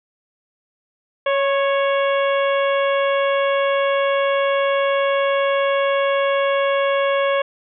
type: harmonic tone with a mistuned harmonic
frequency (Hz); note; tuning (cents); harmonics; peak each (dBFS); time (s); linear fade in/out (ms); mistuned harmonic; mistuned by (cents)
555; C#5; +2; 1 / 2 / 3 / 4 / 5 / 6; -17 / -23 / -27 / -29 / -31 / -33; 1.26-7.42; 5; 2; -24
effects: none